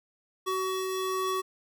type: tone pair together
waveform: square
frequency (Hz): 376.4 / 1128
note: F#4 / C#6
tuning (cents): +30 / +30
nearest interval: octave + perfect fifth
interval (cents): 1900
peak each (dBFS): -31 / -33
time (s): 0.46-1.42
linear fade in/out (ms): 20
effects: none